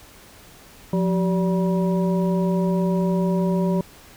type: harmonic tone with a mistuned harmonic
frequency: 192.6 Hz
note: G3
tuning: 30 cents flat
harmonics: 1 / 2 / 3 / 5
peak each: -19 / -26 / -28 / -32 dBFS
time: 0.93-3.81 s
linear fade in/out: 2 ms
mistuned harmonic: 1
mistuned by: -140 cents
effects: pink hiss -47 dBFS RMS until 4.16 s